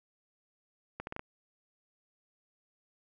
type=accelerating click train; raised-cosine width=0.5 ms; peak=-23 dBFS; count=5; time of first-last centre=1-1.194 s; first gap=71 ms; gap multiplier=0.75; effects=none